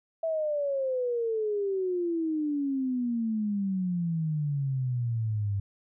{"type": "exponential sweep", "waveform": "sine", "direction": "down", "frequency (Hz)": [659.3, 98.1], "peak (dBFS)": -26, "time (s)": [0.23, 5.6], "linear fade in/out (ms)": 5, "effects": []}